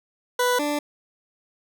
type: tone pair in turn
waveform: 20% pulse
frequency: 493.9 / 293.7 Hz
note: B4 / D4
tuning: 0 / 0 cents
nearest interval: major sixth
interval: 900 cents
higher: first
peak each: -14 / -18 dBFS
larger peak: first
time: 0.39-0.59 / 0.59-0.79 s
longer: neither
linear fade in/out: 5 ms
effects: none